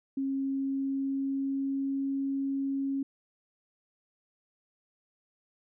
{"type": "tone with pitch glide", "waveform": "sine", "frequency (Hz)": [271.1, 273.6], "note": ["C#4", "C#4"], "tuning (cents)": [-38, -23], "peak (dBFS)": -28, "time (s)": [0.17, 3.03], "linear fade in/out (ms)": 5, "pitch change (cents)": 15, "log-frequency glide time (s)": [0.33, 2.11], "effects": []}